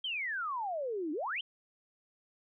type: exponential two-way sweep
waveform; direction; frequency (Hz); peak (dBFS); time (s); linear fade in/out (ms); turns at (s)
sine; down then up; 3241 to 288 to 3241; -33; 0.04-1.41; 5; 1.12
effects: none